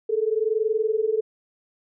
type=tone pair together; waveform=sine; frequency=427.4 / 448.3 Hz; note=G#4 / A4; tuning=+50 / +32 cents; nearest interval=minor second; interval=82 cents; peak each=-23 dBFS; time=0.09-1.21 s; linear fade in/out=10 ms; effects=none